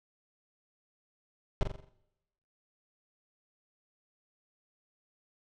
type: noise with echo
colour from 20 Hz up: brown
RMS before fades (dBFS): -25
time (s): 1.61-1.63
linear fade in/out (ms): 0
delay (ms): 43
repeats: 6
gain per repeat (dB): -6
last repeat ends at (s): 1.888
effects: noise-tail reverb RT60 0.9 s tail -21 dB re dry + low-pass 5000 Hz 12 dB/octave